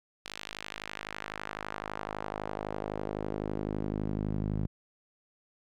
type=tone with band-pass filter sweep; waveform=sawtooth; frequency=51.91 Hz; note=G#1; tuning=in tune; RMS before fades=-36 dBFS; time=0.25-4.67 s; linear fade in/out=10 ms; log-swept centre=3600 to 160 Hz; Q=1.1; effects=none